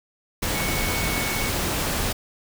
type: tone in noise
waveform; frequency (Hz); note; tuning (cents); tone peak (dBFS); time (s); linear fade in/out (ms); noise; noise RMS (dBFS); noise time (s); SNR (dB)
sine; 2217; C#7; 0; -30; 0.54-1.5; 10; pink; -25; 0.42-2.13; -8
effects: none